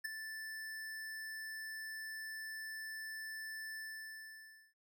square tone with ADSR envelope, 1760 Hz, A6, in tune, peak -35 dBFS, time 0.04-4.74 s, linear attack 14 ms, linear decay 9 ms, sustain -9 dB, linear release 970 ms, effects none

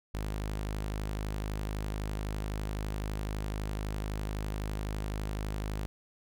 sawtooth tone, 51.91 Hz, G#1, in tune, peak -29 dBFS, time 0.14-5.86 s, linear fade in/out 0 ms, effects none

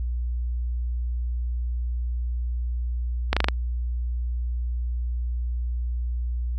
slowing click train, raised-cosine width 0.3 ms, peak -4 dBFS, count 5, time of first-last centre 3.33-3.485 s, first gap 36 ms, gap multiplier 1.05, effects added 60 Hz sine -24 dBFS peak until 6.58 s

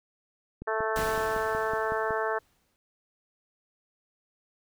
click train, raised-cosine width 3 ms, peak -26 dBFS, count 9, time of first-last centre 0.62-2.107 s, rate 5.38 Hz
harmonic tone, 220 Hz, A3, in tune, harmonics 2 / 3 / 4 / 5 / 6 / 7 / 8, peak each -31 / -33 / -34 / -35 / -36 / -36 / -37 dBFS, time 0.67-2.39 s, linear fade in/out 10 ms
pink noise with exponential decay, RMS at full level -34 dBFS, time 0.96-2.76 s, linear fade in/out 0 ms, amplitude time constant 390 ms
effects none

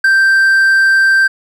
triangle tone with ADSR envelope, 1568 Hz, G6, in tune, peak -3 dBFS, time 0.04-1.28 s, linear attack 6 ms, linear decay 8 ms, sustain -2 dB, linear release 14 ms, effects none

